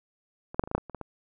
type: clicks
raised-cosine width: 1 ms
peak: -26 / -7 / -16 / -25 / -20 / -8 / -20 / -27 / -22 / -22 dBFS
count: 10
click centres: 0.545 / 0.595 / 0.638 / 0.675 / 0.714 / 0.75 / 0.78 / 0.897 / 0.947 / 1.013 s
effects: none